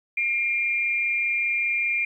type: tone pair together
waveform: sine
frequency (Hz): 2135 / 2390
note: C7 / D7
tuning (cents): +34 / +30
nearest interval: major second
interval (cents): 196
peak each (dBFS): -29 / -22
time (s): 0.17-2.05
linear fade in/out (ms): 5
effects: 10-bit